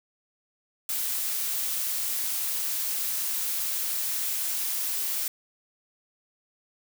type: noise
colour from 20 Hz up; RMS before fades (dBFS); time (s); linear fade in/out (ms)
blue; -29; 0.89-5.28; 2
effects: none